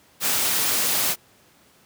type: noise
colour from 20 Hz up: white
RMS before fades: -22 dBFS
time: 0.2-1.16 s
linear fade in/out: 50 ms
effects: pink hiss -56 dBFS RMS until 1.85 s + high-pass 100 Hz 12 dB/octave